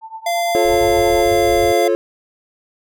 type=tone with tremolo; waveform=sine; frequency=889 Hz; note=A5; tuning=18 cents sharp; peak=-25 dBFS; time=0.01-1.28 s; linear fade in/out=50 ms; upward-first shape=triangle; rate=8.7 Hz; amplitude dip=95%
type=tone; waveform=square; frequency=689 Hz; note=F5; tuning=24 cents flat; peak=-17 dBFS; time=0.26-1.88 s; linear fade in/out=5 ms
type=chord; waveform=triangle; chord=F augmented; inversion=none; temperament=just; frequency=349.2 / 436.5 / 545.7 Hz; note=F4 / A4 / C#5; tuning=0 / -14 / -27 cents; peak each=-16 dBFS; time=0.55-1.95 s; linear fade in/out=0 ms
type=low-pass noise; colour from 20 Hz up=white; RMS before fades=-29 dBFS; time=0.64-1.73 s; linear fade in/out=20 ms; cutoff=110 Hz; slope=48 dB/octave
effects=none